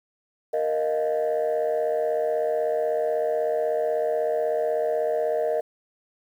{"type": "chord", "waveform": "sine", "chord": "Bb suspended fourth", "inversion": "none", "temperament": "equal", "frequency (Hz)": [466.2, 622.3, 698.5], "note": ["Bb4", "Eb5", "F5"], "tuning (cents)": [0, 0, 0], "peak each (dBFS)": [-24, -23, -29], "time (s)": [0.53, 5.61], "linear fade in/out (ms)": 10, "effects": ["tanh soft clip ceiling -17 dBFS", "9-bit"]}